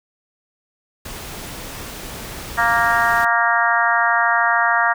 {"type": "noise", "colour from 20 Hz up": "pink", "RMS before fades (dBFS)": -32, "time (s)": [1.05, 3.25], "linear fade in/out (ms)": 5}
{"type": "harmonic tone", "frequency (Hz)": 233.1, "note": "A#3", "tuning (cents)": 0, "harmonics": [3, 4, 5, 6, 7, 8], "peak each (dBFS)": [-21, -21, -21, -21, -21, -21], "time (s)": [2.57, 4.94], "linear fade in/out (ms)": 20}
{"effects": []}